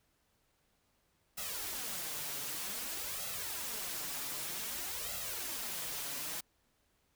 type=noise with flanger; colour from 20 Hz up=white; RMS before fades=-40 dBFS; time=1.37-6.41 s; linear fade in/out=10 ms; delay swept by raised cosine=1.5 to 7.1 ms; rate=0.53 Hz; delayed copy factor=+0.7; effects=pink hiss -75 dBFS RMS until 7.15 s